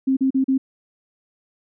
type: tone bursts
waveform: sine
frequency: 265.7 Hz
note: C4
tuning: 27 cents sharp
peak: -15 dBFS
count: 4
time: 0.07-0.58 s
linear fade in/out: 10 ms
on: 99 ms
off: 38 ms
effects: none